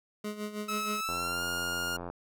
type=tone with tremolo; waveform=25% pulse; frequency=210 Hz; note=G#3; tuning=19 cents sharp; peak=-29 dBFS; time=0.24-1.01 s; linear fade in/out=5 ms; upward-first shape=sine; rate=6.3 Hz; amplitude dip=70%
type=tone with pitch glide; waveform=sawtooth; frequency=1297 to 1414.4 Hz; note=E6 to F6; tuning=-28 to +22 cents; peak=-28 dBFS; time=0.68-1.97 s; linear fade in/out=10 ms; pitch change=+150 cents; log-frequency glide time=0.98-1.43 s
type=click train; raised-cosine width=1 ms; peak=-25 dBFS; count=89; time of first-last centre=1.09-2.1 s; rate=87.1 Hz
effects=none